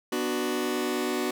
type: chord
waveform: sawtooth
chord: B minor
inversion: none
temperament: just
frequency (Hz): 246.9 / 296.3 / 370.4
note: B3 / D4 / F#4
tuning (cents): 0 / +15 / +2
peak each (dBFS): -27 / -28 / -25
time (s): 0.12-1.31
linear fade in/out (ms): 5
effects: none